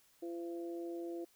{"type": "harmonic tone", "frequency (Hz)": 170.2, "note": "F3", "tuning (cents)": -44, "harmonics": [2, 3, 4], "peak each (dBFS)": [-40, -49, -52], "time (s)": [0.22, 1.25], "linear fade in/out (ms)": 10, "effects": ["white hiss -69 dBFS RMS until 1.35 s"]}